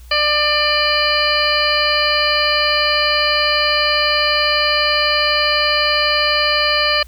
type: harmonic tone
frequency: 596 Hz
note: D5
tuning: 25 cents sharp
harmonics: 1 / 2 / 3 / 4 / 5 / 7 / 8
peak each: -21 / -21 / -21 / -21 / -21 / -21 / -21 dBFS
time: 0.11-7.03 s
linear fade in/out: 5 ms
effects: added 60 Hz sine -36 dBFS peak until 7.07 s + white hiss -50 dBFS RMS until 7.07 s